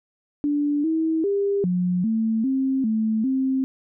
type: tone with pitch steps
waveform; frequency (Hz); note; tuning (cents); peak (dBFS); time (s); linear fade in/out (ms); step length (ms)
sine; 291.4 / 321.2 / 400.3 / 179.7 / 222.7 / 266.1 / 219.6 / 264.2; D4 / E4 / G4 / F3 / A3 / C4 / A3 / C4; -13 / -45 / +36 / +50 / +21 / +29 / -3 / +17; -19; 0.44-3.64; 0; 400
effects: none